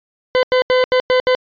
40% pulse tone bursts at uneven times, 508 Hz, B4, 49 cents sharp, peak -10 dBFS, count 6, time 0.35-0.43 / 0.52-0.62 / 0.7-0.84 / 0.92-1 / 1.1-1.2 / 1.27-1.35 s, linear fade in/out 0 ms, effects resampled to 11025 Hz

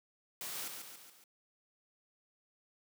white noise with echo, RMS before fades -42 dBFS, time 0.41-0.68 s, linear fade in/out 2 ms, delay 140 ms, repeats 4, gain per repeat -5 dB, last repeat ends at 1.24 s, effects high-pass 150 Hz 12 dB/octave

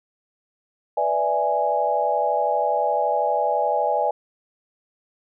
sine chord, E dominant seventh, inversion second, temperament equal, 493.9 / 587.3 / 659.3 / 830.6 Hz, B4 / D5 / E5 / G#5, 0 / 0 / 0 / 0 cents, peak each -27 / -24 / -25 / -22 dBFS, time 0.97-4.11 s, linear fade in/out 5 ms, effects none

